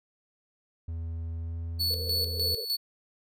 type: tone with pitch glide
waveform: triangle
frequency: 82.41 to 83.32 Hz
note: E2 to E2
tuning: 0 to +19 cents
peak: -30 dBFS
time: 0.88-2.55 s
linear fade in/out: 5 ms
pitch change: +19 cents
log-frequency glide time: 1.39-1.56 s
type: tone with tremolo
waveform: 45% pulse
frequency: 4435 Hz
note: C#8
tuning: in tune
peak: -25 dBFS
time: 1.79-2.77 s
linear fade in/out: 20 ms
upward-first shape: square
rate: 3.3 Hz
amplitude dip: 60%
type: band-pass noise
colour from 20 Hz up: white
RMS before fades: -41 dBFS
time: 1.9-2.65 s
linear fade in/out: 5 ms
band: 430 to 500 Hz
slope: 96 dB/octave
effects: none